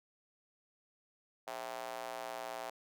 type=tone with high-pass filter; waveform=square; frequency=59.6 Hz; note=A#1; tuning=39 cents sharp; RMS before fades=-43 dBFS; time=1.47-2.7 s; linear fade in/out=5 ms; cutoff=690 Hz; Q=2.7; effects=none